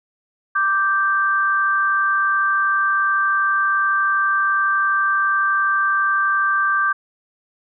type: tone pair together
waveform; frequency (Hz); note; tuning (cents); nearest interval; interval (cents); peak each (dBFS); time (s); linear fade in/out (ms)
sine; 1174.7 / 1568; D6 / G6; 0 / 0; perfect fourth; 500; -18; 0.55-6.93; 10
effects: none